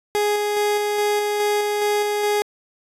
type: tone with tremolo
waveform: 30% pulse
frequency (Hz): 415.3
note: G#4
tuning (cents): 0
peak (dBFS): -15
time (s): 0.15-2.42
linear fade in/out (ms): 0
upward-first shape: square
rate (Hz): 2.4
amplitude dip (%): 25
effects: resampled to 32000 Hz